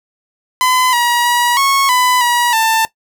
sawtooth tone with pitch steps, 1014 / 957 / 963 / 1099 / 1000 / 962 / 891 Hz, B5 / A#5 / B5 / C#6 / B5 / B5 / A5, +45 / +45 / -44 / -15 / +21 / -46 / +22 cents, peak -7 dBFS, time 0.61-2.85 s, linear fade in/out 0 ms, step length 320 ms, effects noise-tail reverb RT60 0.1 s tail -18 dB re dry

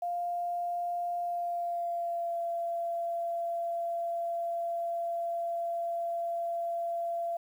sine tone with pitch glide, 699 to 681.9 Hz, F5 to F5, +1 to -42 cents, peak -30 dBFS, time 0.02-7.37 s, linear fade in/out 5 ms, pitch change -43 cents, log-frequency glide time 1.18-2.38 s, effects 10-bit

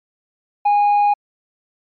triangle tone with tanh clipping, 822 Hz, G#5, 18 cents flat, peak -12 dBFS, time 0.65-1.14 s, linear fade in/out 10 ms, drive 7 dB, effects MP3 64 kbps

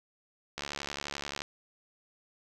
click train, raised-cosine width 0.2 ms, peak -18 dBFS, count 61, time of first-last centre 0.58-1.419 s, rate 71.5 Hz, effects none

